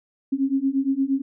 sine beating tone pair, 266.4 / 275 Hz, C4 / C#4, +31 / -14 cents, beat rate 8.6 Hz, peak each -23 / -22 dBFS, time 0.32-1.22 s, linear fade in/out 10 ms, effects none

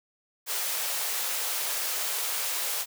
white high-pass noise, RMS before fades -30 dBFS, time 0.46-2.86 s, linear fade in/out 50 ms, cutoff 450 Hz, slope 24 dB/octave, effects none

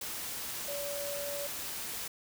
sine tone in noise, 572 Hz, D5, 46 cents flat, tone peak -37 dBFS, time 0.68-1.47 s, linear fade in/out 5 ms, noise white, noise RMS -39 dBFS, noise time 0.01-2.08 s, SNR -1 dB, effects none

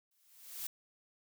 blue noise with exponential growth, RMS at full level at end -38 dBFS, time 0.11-0.67 s, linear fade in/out 5 ms, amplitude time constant 120 ms, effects none

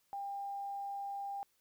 sine tone with quantisation, 798 Hz, G5, 31 cents sharp, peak -38 dBFS, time 0.13-1.43 s, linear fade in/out 0 ms, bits 11, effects white hiss -75 dBFS RMS until 1.6 s

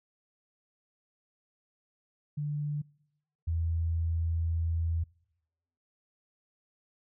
sine tone pair in turn, 147.4 / 82.73 Hz, D3 / E2, +7 / +7 cents, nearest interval minor seventh, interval 1000 cents, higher first, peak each -30 / -27 dBFS, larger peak second, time 2.37-2.82 / 3.47-5.04 s, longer second, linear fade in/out 10 ms, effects noise-tail reverb RT60 0.9 s tail -26 dB re dry

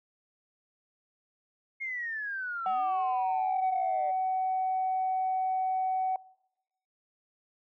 sine exponential sweep, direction down, 2160 to 580 Hz, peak -32 dBFS, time 1.8-4.12 s, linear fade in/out 20 ms
sine tone, 752 Hz, F#5, 28 cents sharp, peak -25 dBFS, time 2.66-6.16 s, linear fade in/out 2 ms
effects noise-tail reverb RT60 0.9 s tail -25 dB re dry + tanh soft clip ceiling -22 dBFS

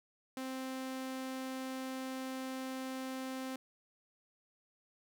sawtooth tone, 261.6 Hz, C4, in tune, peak -35 dBFS, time 0.37-3.56 s, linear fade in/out 2 ms, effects none

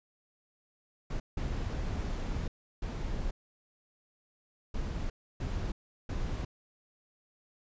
brown noise bursts at uneven times, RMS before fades -34 dBFS, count 6, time 1.1-1.2 / 1.37-2.48 / 2.82-3.31 / 4.74-5.1 / 5.4-5.72 / 6.09-6.45 s, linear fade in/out 5 ms, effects resampled to 16000 Hz

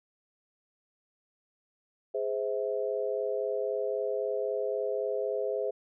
sine chord, Ab augmented, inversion none, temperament just, 415.3 / 519.1 / 648.9 Hz, Ab4 / C5 / E5, 0 / -14 / -27 cents, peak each -32 / -32 / -35 dBFS, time 2.14-5.71 s, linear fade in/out 10 ms, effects none

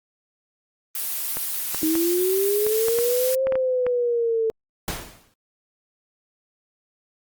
blue noise, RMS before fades -27 dBFS, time 0.95-3.35 s, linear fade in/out 2 ms
clicks, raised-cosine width 0.5 ms, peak -15 dBFS, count 10, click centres 1.37 / 1.746 / 1.954 / 2.666 / 2.884 / 2.987 / 3.47 / 3.523 / 3.555 / 3.866 s
sine linear two-way sweep, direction up then down, 311.1 to 533 to 442.3 Hz, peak -19 dBFS, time 1.83-4.5 s, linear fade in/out 0 ms, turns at 3.44 s
pink noise with exponential decay, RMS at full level -26 dBFS, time 4.88-5.34 s, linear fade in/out 1 ms, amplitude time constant 100 ms
effects Opus 32 kbps

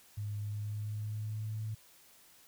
sine tone with pitch glide, 103.83 to 108.99 Hz, G#2 to A2, 0 to -16 cents, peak -35 dBFS, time 0.17-1.75 s, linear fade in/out 10 ms, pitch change +84 cents, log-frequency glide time 0.42-1.61 s, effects white hiss -61 dBFS RMS until 2.47 s

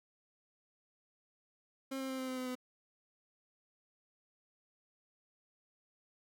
30% pulse tone with pitch steps, 267.8 / 265.2 / 262.6 / 260 / 257.5 / 255 / 252.5 Hz, C4 / C4 / C4 / C4 / C4 / C4 / B3, +40 / +23 / +6 / -11 / -28 / -44 / +39 cents, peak -35 dBFS, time 1.91-2.554 s, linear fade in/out 10 ms, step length 92 ms, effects none

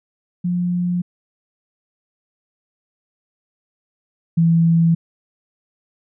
sine tone pair in turn, 177 / 166.2 Hz, F3 / E3, +23 / +15 cents, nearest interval minor second, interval 108 cents, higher first, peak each -17 / -11 dBFS, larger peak second, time 0.44-1.02 / 4.37-4.95 s, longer neither, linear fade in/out 10 ms, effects none

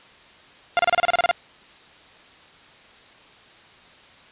sawtooth tone bursts, 698.5 Hz, F5, in tune, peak -11 dBFS, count 11, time 0.77-1.312 s, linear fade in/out 0 ms, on 22 ms, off 30 ms, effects white hiss -49 dBFS RMS until 4.31 s + resampled to 8000 Hz

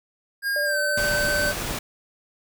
square tone with pitch glide, 1620 to 1534.4 Hz, G#6 to G6, -43 to -37 cents, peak -23 dBFS, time 0.42-1.54 s, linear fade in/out 50 ms, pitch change -94 cents, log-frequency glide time 0.65-0.78 s
sine tone with vibrato, 587.3 Hz, D5, in tune, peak -26 dBFS, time 0.56-1.52 s, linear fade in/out 2 ms, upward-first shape sine, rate 15 Hz, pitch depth 14 cents each way
pink noise, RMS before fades -29 dBFS, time 0.97-1.79 s, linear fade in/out 5 ms
effects none

